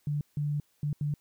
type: tone bursts at uneven times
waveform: sine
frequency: 146.83 Hz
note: D3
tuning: in tune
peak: -27 dBFS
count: 4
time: 0.07-0.21 / 0.37-0.6 / 0.83-0.93 / 1.01-1.14 s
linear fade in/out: 2 ms
effects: white hiss -70 dBFS RMS until 1.2 s